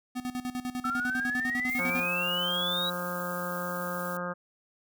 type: tone with tremolo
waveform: square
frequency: 250 Hz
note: B3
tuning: 21 cents sharp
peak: -31 dBFS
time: 0.15-2.06 s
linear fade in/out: 20 ms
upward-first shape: square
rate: 10 Hz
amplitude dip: 80%
type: exponential sweep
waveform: sine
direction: up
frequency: 1318.5 to 3900 Hz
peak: -28 dBFS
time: 0.84-2.9 s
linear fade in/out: 5 ms
type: noise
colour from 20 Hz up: violet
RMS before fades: -43 dBFS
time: 1.69-4.17 s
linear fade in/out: 2 ms
type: harmonic tone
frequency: 177.3 Hz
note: F3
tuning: 26 cents sharp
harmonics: 1 / 2 / 3 / 4 / 5 / 6 / 7 / 8 / 9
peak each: -37 / -46 / -36 / -47 / -44 / -44 / -37 / -43 / -41 dBFS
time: 1.78-4.34 s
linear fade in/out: 20 ms
effects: none